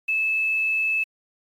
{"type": "tone with quantisation", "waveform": "sine", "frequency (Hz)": 2613, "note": "E7", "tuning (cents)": -16, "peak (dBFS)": -20, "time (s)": [0.08, 1.04], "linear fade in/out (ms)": 10, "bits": 8, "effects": ["AAC 48 kbps"]}